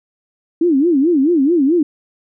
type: tone with vibrato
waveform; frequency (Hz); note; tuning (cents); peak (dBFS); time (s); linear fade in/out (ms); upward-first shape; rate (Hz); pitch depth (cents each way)
sine; 306.2; D#4; -28; -10; 0.61-1.83; 5; sine; 4.6; 260
effects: none